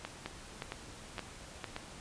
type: two click trains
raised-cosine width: 0.3 ms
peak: -22 / -22 dBFS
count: 4 / 4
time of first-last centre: 0.26-1.642 / 0.05-1.764 s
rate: 2.17 / 1.75 Hz
effects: pink hiss -50 dBFS RMS until 2 s + resampled to 22050 Hz